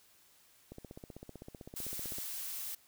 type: click train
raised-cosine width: 2 ms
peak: -33 dBFS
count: 24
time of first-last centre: 0.72-2.185 s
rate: 15.7 Hz
type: noise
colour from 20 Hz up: blue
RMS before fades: -41 dBFS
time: 1.76-2.75 s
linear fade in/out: 5 ms
effects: white hiss -65 dBFS RMS until 2.87 s